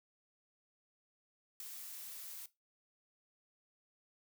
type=noise with ADSR envelope; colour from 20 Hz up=blue; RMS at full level=-41 dBFS; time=1.6-2.46 s; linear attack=4 ms; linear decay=4 ms; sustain=-7 dB; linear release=4 ms; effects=noise-tail reverb RT60 0.2 s tail -17 dB re dry